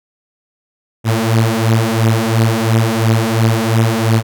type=beating tone pair; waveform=sawtooth; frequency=111.3 / 114.2 Hz; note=A2 / A#2; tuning=+20 / -35 cents; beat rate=2.9 Hz; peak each=-10 dBFS; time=1.04-4.23 s; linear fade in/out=50 ms; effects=none

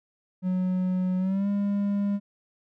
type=tone with pitch glide; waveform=triangle; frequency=184 to 201.8 Hz; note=F#3 to G#3; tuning=-9 to -49 cents; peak=-21 dBFS; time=0.42-2.2 s; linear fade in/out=50 ms; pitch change=+160 cents; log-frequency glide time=1.18-1.48 s; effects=none

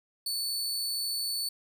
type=tone; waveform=sawtooth; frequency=4469 Hz; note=C#8; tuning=13 cents sharp; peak=-27 dBFS; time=0.26-1.49 s; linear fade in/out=5 ms; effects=none

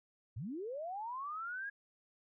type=linear sweep; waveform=sine; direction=up; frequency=86.9 to 1667 Hz; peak=-39 dBFS; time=0.36-1.7 s; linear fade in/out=10 ms; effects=none

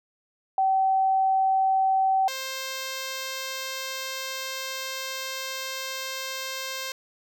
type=tone pair in turn; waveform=sine / 5% pulse; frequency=767 / 527.5 Hz; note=G5 / C5; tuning=-38 / +14 cents; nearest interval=tritone; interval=648 cents; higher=first; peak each=-19 dBFS; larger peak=neither; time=0.58-2.28 / 2.28-6.92 s; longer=second; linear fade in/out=2 ms; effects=none

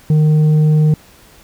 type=tone with tanh clipping; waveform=triangle; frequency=153.6 Hz; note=D#3; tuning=22 cents flat; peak=-9 dBFS; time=0.1-0.94 s; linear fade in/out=2 ms; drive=9 dB; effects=pink hiss -45 dBFS RMS until 1.43 s

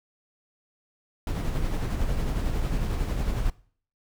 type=noise with tremolo; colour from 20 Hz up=brown; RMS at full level=-25 dBFS; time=1.27-3.5 s; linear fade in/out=2 ms; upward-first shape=sine; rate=11 Hz; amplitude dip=35%; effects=noise-tail reverb RT60 0.5 s tail -21 dB re dry

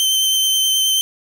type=tone with vibrato; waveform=sawtooth; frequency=3098 Hz; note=G7; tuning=21 cents flat; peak=-11 dBFS; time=0-1.01 s; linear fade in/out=0 ms; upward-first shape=sine; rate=9.4 Hz; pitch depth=12 cents each way; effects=none

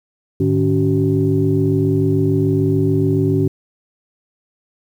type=tone cluster; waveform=sine; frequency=106 / 152.9 / 281.1 / 379.7 Hz; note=G#2 / D#3 / C#4 / F#4; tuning=+36 / -30 / +24 / +45 cents; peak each=-18 dBFS; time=0.4-3.48 s; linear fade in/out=5 ms; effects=tanh soft clip ceiling -3 dBFS + 8-bit

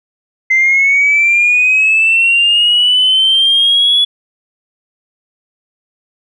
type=linear sweep; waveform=sine; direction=up; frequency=2065 to 3407 Hz; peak=-6 dBFS; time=0.5-4.05 s; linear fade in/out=10 ms; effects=tanh soft clip ceiling -3 dBFS

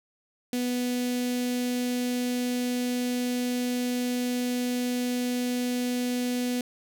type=tone with notch filter; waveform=sawtooth; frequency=246.9 Hz; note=B3; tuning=in tune; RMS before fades=-28 dBFS; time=0.53-6.61 s; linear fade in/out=2 ms; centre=1100 Hz; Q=0.51; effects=none

